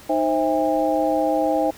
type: tone cluster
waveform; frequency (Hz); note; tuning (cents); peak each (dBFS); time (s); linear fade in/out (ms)
sine; 309.8 / 526 / 652 / 808; D#4 / C5 / E5 / G#5; -7 / +9 / -19 / -48; -23; 0.09-1.71; 10
effects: pink hiss -44 dBFS RMS until 1.77 s